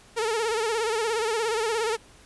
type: tone with vibrato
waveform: sawtooth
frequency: 447.1 Hz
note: A4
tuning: 28 cents sharp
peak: -20 dBFS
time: 0.16-1.97 s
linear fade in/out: 20 ms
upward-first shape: sine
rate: 17 Hz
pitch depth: 91 cents each way
effects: pink hiss -53 dBFS RMS until 2.25 s + resampled to 24000 Hz